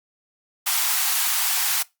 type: high-pass noise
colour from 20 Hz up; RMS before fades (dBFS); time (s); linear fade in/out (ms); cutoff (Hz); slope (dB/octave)
white; -22; 0.66-1.83; 10; 700; 96
effects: noise-tail reverb RT60 0.2 s tail -21 dB re dry + Opus 48 kbps